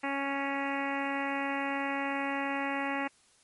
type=harmonic tone; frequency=277.2 Hz; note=C#4; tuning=in tune; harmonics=1 / 2 / 3 / 4 / 5 / 6 / 7 / 8 / 9 / 10; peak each=-35 / -39 / -36 / -40 / -43 / -42 / -38 / -42 / -43 / -45 dBFS; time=0.03-3.08 s; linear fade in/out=10 ms; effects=white hiss -64 dBFS RMS until 3.43 s + MP3 48 kbps